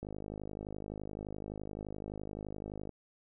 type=click train; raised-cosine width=2 ms; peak=-28 dBFS; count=149; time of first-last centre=0.03-2.893 s; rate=51.7 Hz; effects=none